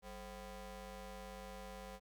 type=ring-modulated tone; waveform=20% pulse; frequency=240 Hz; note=B3; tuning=49 cents flat; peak=-40 dBFS; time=0.02-2 s; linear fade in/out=50 ms; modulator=289 Hz; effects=none